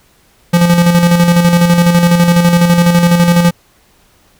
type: tone with tremolo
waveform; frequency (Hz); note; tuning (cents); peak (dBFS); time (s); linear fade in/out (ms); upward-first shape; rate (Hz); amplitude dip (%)
square; 172.9; F3; -17; -5; 0.53-3.51; 10; square; 12; 45
effects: pink hiss -50 dBFS RMS until 4.39 s